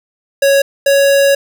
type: tone pair in turn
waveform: square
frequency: 554 / 556.4 Hz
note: C#5 / C#5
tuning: -1 / +6 cents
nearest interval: unison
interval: 7 cents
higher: second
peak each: -8 dBFS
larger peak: neither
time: 0.42-0.62 / 0.86-1.35 s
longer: second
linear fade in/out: 5 ms
effects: none